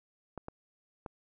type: clicks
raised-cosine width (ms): 1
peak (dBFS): -26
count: 3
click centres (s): 0.377 / 0.484 / 1.062
effects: none